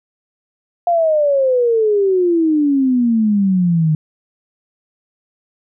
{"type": "exponential sweep", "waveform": "sine", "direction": "down", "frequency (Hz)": [704, 152.3], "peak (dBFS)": -11, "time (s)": [0.87, 3.95], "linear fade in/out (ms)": 2, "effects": []}